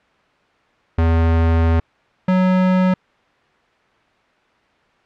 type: tone pair in turn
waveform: square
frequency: 82.41 / 185 Hz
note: E2 / F#3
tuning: 0 / 0 cents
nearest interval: octave + major second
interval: 1400 cents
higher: second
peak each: -13 dBFS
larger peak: neither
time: 0.98-1.8 / 2.28-2.94 s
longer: first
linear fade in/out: 5 ms
effects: white hiss -56 dBFS RMS until 5.05 s + low-pass 2000 Hz 12 dB/octave